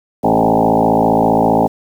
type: tone with frequency modulation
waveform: sine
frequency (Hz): 519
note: C5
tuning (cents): -14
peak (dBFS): -9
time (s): 0.23-1.68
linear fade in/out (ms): 20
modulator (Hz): 55.1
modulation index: 6.4
effects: 7-bit